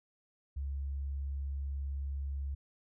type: tone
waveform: sine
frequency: 69.3 Hz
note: C#2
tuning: in tune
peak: -34 dBFS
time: 0.56-2.55 s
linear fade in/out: 10 ms
effects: none